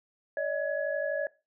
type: tone cluster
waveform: sine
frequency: 572 / 624 / 1684 Hz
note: D5 / D#5 / G#6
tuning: -46 / +5 / +24 cents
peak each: -31 / -32 / -35 dBFS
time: 0.37-1.27 s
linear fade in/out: 2 ms
effects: noise-tail reverb RT60 0.3 s tail -22 dB re dry